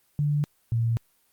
sine tone pair in turn, 146.83 / 115.4 Hz, D3 / A#2, 0 / -17 cents, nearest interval major third, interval 417 cents, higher first, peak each -21 dBFS, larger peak neither, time 0.19-0.44 / 0.72-0.97 s, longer neither, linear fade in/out 0 ms, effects white hiss -66 dBFS RMS until 1.32 s + Opus 32 kbps

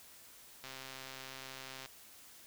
click train, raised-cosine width 0.2 ms, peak -29 dBFS, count 162, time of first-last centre 0.64-1.86 s, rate 132 Hz, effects white hiss -57 dBFS RMS until 2.46 s

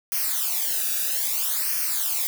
blue noise with flanger, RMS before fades -25 dBFS, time 0.12-2.27 s, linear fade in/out 0 ms, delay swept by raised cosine 0.26 to 0.96 ms, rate 0.61 Hz, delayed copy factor -0.85, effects none

